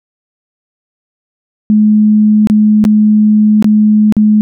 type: tone with dropouts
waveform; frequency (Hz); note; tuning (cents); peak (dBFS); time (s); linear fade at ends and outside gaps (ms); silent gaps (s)
sine; 212.6; G#3; +41; -4; 1.7-4.41; 0; 2.472-2.499 / 2.841-2.851 / 3.625-3.644 / 4.124-4.167
effects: none